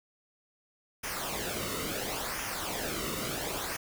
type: noise with flanger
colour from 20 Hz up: pink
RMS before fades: -35 dBFS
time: 1.03-3.77 s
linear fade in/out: 10 ms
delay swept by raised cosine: 0.24 to 1.24 ms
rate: 0.72 Hz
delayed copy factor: -0.65
effects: none